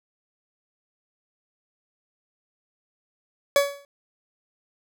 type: tone with exponential decay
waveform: 40% pulse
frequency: 565 Hz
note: C#5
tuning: 33 cents sharp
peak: -12 dBFS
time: 3.56-3.85 s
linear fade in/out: 1 ms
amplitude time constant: 62 ms
effects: none